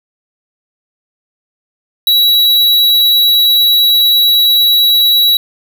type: tone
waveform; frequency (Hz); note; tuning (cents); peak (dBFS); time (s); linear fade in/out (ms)
square; 3903; B7; -21; -7; 2.07-5.37; 2
effects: none